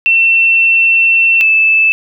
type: tone pair in turn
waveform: sine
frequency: 2695 / 2629 Hz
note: E7 / E7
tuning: +38 / -5 cents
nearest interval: unison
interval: 43 cents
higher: first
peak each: -6 dBFS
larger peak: neither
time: 0.06-1.41 / 1.41-1.92 s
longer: first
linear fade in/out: 0 ms
effects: none